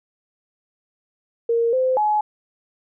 sine tone with pitch steps, 464.5 / 516 / 846 Hz, A#4 / C5 / G#5, -6 / -24 / +32 cents, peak -16 dBFS, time 1.49-2.21 s, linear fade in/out 5 ms, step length 240 ms, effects none

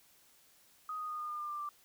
sine tone with pitch steps, 1251 / 1240.2 / 1229.5 / 1218.9 / 1208.4 / 1198 / 1187.6 / 1177.4 Hz, D#6 / D#6 / D#6 / D#6 / D6 / D6 / D6 / D6, +9 / -6 / -21 / -36 / +49 / +34 / +19 / +4 cents, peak -37 dBFS, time 0.89-1.69 s, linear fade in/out 2 ms, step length 100 ms, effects white hiss -65 dBFS RMS until 1.84 s

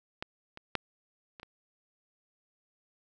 clicks, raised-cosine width 0.3 ms, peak -19 / -28 / -12 / -30 / -28 dBFS, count 5, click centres 0.225 / 0.574 / 0.753 / 1.398 / 1.431 s, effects none

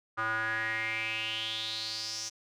square tone with band-pass filter sweep, 111.2 Hz, A2, 19 cents sharp, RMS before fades -34 dBFS, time 0.17-2.3 s, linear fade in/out 20 ms, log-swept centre 1300 to 5900 Hz, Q 6.4, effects none

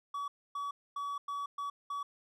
triangle tone bursts at uneven times, 1137 Hz, C#6, 44 cents sharp, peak -33 dBFS, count 6, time 0.14-0.28 / 0.55-0.71 / 0.96-1.18 / 1.28-1.46 / 1.58-1.7 / 1.9-2.03 s, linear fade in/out 5 ms, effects none

